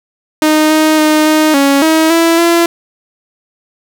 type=tone with pitch steps; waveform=sawtooth; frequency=308.7 / 311.7 / 307.6 / 310 / 278.1 / 318.7 / 332.1 / 339 Hz; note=D#4 / D#4 / D#4 / D#4 / C#4 / D#4 / E4 / E4; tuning=-14 / +3 / -20 / -6 / +6 / +42 / +13 / +49 cents; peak=-3 dBFS; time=0.42-2.66 s; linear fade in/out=2 ms; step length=280 ms; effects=7-bit